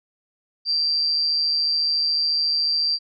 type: tone with amplitude modulation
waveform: sine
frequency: 4711 Hz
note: D8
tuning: 5 cents sharp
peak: -16 dBFS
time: 0.65-2.99 s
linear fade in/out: 50 ms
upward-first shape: sine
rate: 154 Hz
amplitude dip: 55%
effects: none